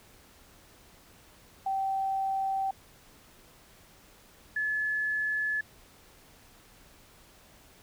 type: tone pair in turn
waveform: sine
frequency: 775 / 1717.8 Hz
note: G5 / A6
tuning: -20 / -42 cents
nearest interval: octave + major second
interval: 1378 cents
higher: second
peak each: -27 dBFS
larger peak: neither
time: 1.66-2.71 / 4.56-5.61 s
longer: neither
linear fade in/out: 5 ms
effects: pink hiss -57 dBFS RMS until 7.82 s